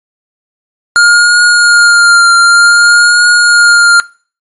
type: tone with vibrato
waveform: square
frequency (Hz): 1412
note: F6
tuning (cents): +19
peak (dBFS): -3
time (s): 0.96-4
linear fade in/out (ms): 0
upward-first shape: triangle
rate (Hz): 0.54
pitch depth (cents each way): 32
effects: noise-tail reverb RT60 0.4 s tail -21 dB re dry + MP3 48 kbps